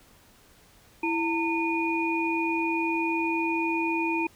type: tone cluster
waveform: sine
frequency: 331.3 / 908 / 2455 Hz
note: E4 / A#5 / D#7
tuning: +9 / -46 / -24 cents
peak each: -27 / -30 / -29 dBFS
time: 1.03-4.27 s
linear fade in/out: 5 ms
effects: pink hiss -57 dBFS RMS until 4.35 s